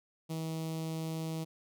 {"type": "tone with notch filter", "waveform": "sawtooth", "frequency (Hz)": 160.8, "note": "E3", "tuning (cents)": -43, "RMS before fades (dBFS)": -37, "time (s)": [0.29, 1.45], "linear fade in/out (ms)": 20, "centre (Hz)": 1600, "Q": 0.8, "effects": []}